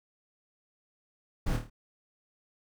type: noise with echo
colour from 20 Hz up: brown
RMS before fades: -27 dBFS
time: 1.46-1.57 s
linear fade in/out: 10 ms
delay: 26 ms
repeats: 5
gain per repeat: -5 dB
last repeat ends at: 1.7 s
effects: none